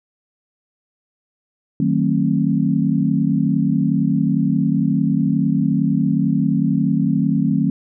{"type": "chord", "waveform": "sine", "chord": "D# diminished seventh", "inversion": "none", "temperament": "just", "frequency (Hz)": [155.56, 186.68, 224, 268.8], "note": ["D#3", "F#3", "A3", "C4"], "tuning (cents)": [0, 16, 31, 47], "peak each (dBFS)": -20, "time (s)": [1.8, 7.7], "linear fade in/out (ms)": 2, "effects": []}